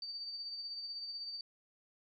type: tone with tremolo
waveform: sine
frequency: 4612 Hz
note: D8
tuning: 32 cents flat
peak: -39 dBFS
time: 0.02-1.41 s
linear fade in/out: 2 ms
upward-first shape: sine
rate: 16 Hz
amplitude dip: 40%
effects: 13-bit